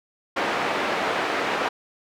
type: band-pass noise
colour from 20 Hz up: pink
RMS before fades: -25 dBFS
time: 0.36-1.69 s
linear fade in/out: 10 ms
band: 410 to 2300 Hz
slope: 12 dB/octave
effects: none